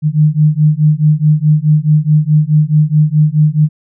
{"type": "beating tone pair", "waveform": "sine", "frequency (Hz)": [150, 154.7], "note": ["D3", "D#3"], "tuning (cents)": [37, -10], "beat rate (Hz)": 4.7, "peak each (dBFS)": -10, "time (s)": [0.02, 3.69], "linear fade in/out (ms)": 50, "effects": []}